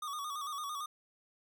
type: tone with vibrato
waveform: square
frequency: 1174.7 Hz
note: D6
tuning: in tune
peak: -38 dBFS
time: 0.02-0.86 s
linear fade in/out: 5 ms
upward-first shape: square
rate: 8.9 Hz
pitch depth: 70 cents each way
effects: none